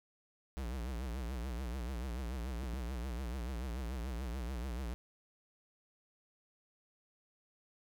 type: tone with vibrato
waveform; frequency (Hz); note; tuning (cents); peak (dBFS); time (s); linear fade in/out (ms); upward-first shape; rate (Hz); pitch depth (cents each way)
square; 61.74; B1; 0; -38; 0.57-4.94; 0; triangle; 6.9; 200
type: clicks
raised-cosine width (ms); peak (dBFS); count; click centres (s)
3; -34; 2; 2.634 / 2.737
effects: none